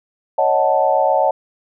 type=chord; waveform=sine; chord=D# half-diminished seventh; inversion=third; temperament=equal; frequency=554.4 / 622.3 / 740 / 880 Hz; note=C#5 / D#5 / F#5 / A5; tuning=0 / 0 / 0 / 0 cents; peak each=-18 dBFS; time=0.38-1.31 s; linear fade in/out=5 ms; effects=none